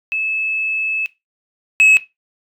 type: tone pair in turn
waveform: sine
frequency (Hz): 2605 / 2577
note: E7 / E7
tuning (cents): -21 / -40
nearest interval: unison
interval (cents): 19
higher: first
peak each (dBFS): -17 / -5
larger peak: second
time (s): 0.12-1.06 / 1.8-1.97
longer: first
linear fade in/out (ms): 0
effects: noise-tail reverb RT60 0.2 s tail -17 dB re dry + tanh soft clip ceiling -6 dBFS